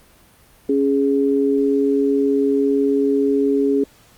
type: tone pair together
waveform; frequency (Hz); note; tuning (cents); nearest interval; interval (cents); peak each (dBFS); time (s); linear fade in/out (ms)
sine; 277.2 / 415.3; C#4 / G#4; 0 / 0; perfect fifth; 700; -17; 0.69-3.84; 5
effects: pink hiss -51 dBFS RMS until 4.17 s + Opus 32 kbps